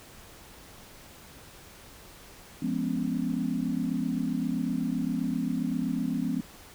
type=chord; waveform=sine; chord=C# dominant seventh; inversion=first; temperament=just; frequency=173.24 / 207.9 / 249.5 / 277.2 Hz; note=E#3 / G#3 / B3 / C#4; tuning=-14 / +2 / +18 / 0 cents; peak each=-33 / -33 / -30 / -33 dBFS; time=2.62-6.41 s; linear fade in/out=5 ms; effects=pink hiss -50 dBFS RMS until 6.74 s